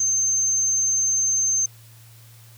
sine tone, 6290 Hz, G8, 5 cents sharp, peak -18 dBFS, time 0-1.66 s, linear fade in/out 5 ms, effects added 114 Hz sine -46 dBFS peak until 2.57 s + white hiss -52 dBFS RMS until 2.57 s

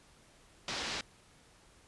white low-pass noise, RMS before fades -38 dBFS, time 0.68-1.01 s, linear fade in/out 2 ms, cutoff 5400 Hz, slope 24 dB/octave, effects pink hiss -62 dBFS RMS until 1.87 s + resampled to 24000 Hz

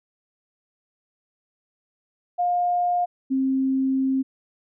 sine tone pair in turn, 709 / 265.6 Hz, F5 / C4, +26 / +26 cents, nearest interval octave + perfect fourth, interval 1700 cents, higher first, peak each -19 / -19 dBFS, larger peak neither, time 2.38-3.06 / 3.3-4.23 s, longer second, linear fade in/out 20 ms, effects none

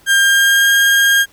35% pulse tone with pitch glide, 1600 to 1616.7 Hz, G6 to G#6, +35 to -47 cents, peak -7 dBFS, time 0.06-1.26 s, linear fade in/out 50 ms, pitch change +18 cents, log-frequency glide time 0.19-0.71 s, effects pink hiss -49 dBFS RMS until 1.32 s

